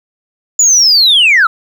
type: linear sweep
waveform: sine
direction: down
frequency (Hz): 7040 to 1261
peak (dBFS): -3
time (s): 0.59-1.47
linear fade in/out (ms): 5
effects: tanh soft clip ceiling -2 dBFS + 7-bit